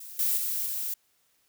violet noise with level steps, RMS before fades -43 / -26 / -30 / -32 dBFS, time 0-0.94 s, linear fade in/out 5 ms, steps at 0.19 / 0.37 / 0.66 s, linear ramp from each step 2 ms, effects white hiss -69 dBFS RMS until 1.48 s

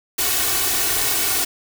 white noise with comb filter, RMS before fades -20 dBFS, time 0.18-1.45 s, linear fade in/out 10 ms, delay 2.7 ms, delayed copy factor +0.9, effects none

